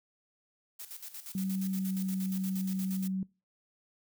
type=noise with tremolo; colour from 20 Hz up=blue; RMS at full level=-43 dBFS; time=0.79-3.08 s; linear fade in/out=10 ms; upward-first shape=square; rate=8.5 Hz; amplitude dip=70%
type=tone with pitch glide; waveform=sine; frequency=190.7 to 189.6 Hz; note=G3 to F#3; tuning=-47 to +43 cents; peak=-30 dBFS; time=1.35-3.23 s; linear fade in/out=2 ms; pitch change=-10 cents; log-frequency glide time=1.67-2.13 s
effects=noise-tail reverb RT60 0.3 s tail -24 dB re dry